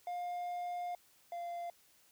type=tone pair in turn; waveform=triangle; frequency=708 / 692.2 Hz; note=F5 / F5; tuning=+23 / -16 cents; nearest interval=unison; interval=39 cents; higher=first; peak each=-35 / -37 dBFS; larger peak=first; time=0.07-0.95 / 1.32-1.7 s; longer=first; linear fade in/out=2 ms; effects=white hiss -67 dBFS RMS until 2.11 s